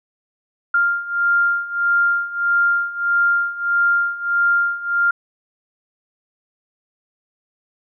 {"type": "beating tone pair", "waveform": "sine", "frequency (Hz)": [1396.9, 1398.5], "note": ["F6", "F6"], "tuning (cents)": [0, 2], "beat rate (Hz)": 1.6, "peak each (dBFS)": [-20, -17], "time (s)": [0.74, 5.11], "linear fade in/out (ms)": 5, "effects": []}